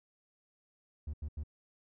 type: tone bursts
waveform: triangle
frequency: 74.6 Hz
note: D2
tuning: 28 cents sharp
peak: -34 dBFS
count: 3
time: 1.07-1.435 s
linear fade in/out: 5 ms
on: 65 ms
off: 85 ms
effects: none